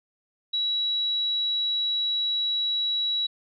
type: tone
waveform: sine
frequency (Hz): 3900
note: B7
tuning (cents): -23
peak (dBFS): -23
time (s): 0.53-3.27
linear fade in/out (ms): 10
effects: none